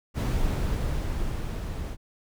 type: noise with level ramp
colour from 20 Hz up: brown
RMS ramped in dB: -24 to -33 dBFS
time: 0.14-1.97 s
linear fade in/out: 50 ms
effects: none